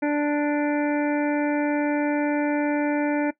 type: harmonic tone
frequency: 293.7 Hz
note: D4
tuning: in tune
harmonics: 1 / 2 / 3 / 5 / 6 / 7 / 8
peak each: -21 / -27 / -31 / -35 / -37 / -38 / -39 dBFS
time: 0.02-3.31 s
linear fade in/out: 10 ms
effects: noise-tail reverb RT60 0.1 s tail -18 dB re dry